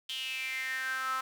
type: tone with high-pass filter sweep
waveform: sawtooth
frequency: 261.6 Hz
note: C4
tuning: in tune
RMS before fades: -35 dBFS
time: 0.09-1.21 s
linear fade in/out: 5 ms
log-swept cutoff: 3200 to 1200 Hz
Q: 8.4
effects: 10-bit